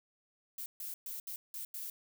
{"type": "noise bursts at uneven times", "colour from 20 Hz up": "violet", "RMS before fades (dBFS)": -42, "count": 6, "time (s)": [[0.58, 0.66], [0.8, 0.94], [1.06, 1.2], [1.27, 1.36], [1.54, 1.65], [1.74, 1.9]], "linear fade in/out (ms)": 2, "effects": []}